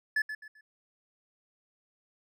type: tone with echo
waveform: triangle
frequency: 1726 Hz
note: A6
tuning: 34 cents flat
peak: -23 dBFS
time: 0.16-0.22 s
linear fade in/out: 5 ms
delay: 130 ms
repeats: 3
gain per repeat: -10 dB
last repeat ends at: 0.61 s
effects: none